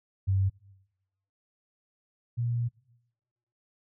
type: tone pair in turn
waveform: sine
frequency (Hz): 96.4 / 118.87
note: G2 / A#2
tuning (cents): -28 / +34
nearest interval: major third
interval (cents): 362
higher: second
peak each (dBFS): -22 / -26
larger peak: first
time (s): 0.27-0.5 / 2.37-2.69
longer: second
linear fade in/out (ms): 20
effects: noise-tail reverb RT60 1.0 s tail -24 dB re dry